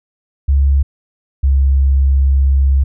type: tone pair in turn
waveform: sine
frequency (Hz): 69.3 / 67.95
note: C#2 / C#2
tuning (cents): 0 / -34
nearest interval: unison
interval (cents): 34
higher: first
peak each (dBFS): -8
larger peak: neither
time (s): 0.48-0.83 / 1.43-2.84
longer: second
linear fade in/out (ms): 10
effects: none